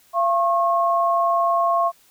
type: tone pair together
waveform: sine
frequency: 684.1 / 1086 Hz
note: F5 / C#6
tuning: -36 / -36 cents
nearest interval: minor sixth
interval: 800 cents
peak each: -19 dBFS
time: 0.13-1.92 s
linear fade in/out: 50 ms
effects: white hiss -56 dBFS RMS until 2.1 s